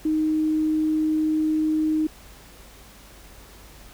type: tone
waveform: sine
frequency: 311.1 Hz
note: D#4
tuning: in tune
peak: -19 dBFS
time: 0.05-2.07 s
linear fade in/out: 5 ms
effects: added 50 Hz sine -49 dBFS peak until 3.93 s + pink hiss -48 dBFS RMS until 3.93 s